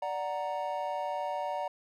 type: chord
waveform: triangle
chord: D augmented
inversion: none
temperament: equal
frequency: 587.3 / 740 / 932.3 Hz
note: D5 / F#5 / A#5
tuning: 0 / 0 / 0 cents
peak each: -34 dBFS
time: 0.02-1.68 s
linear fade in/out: 5 ms
effects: none